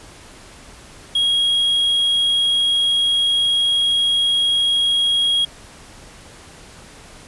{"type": "tone", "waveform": "triangle", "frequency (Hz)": 3287, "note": "G#7", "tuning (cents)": -19, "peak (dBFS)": -13, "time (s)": [1.15, 5.45], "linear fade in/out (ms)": 5, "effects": ["pink hiss -42 dBFS RMS until 7.27 s", "resampled to 24000 Hz"]}